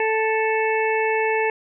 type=harmonic tone; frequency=440 Hz; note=A4; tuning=in tune; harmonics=1 / 2 / 4 / 5 / 6; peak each=-21 / -24 / -27 / -28 / -29 dBFS; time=0-1.5 s; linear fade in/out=2 ms; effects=none